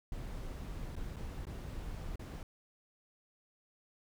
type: noise with dropouts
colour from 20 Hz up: brown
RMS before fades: -42 dBFS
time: 0.12-2.43 s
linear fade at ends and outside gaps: 2 ms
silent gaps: 0.956-0.964 / 1.161-1.165 / 1.454-1.468 / 2.158-2.194 s
effects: none